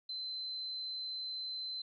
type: tone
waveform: sine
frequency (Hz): 4068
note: C8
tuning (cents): -50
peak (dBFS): -38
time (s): 0.09-1.82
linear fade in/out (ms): 5
effects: none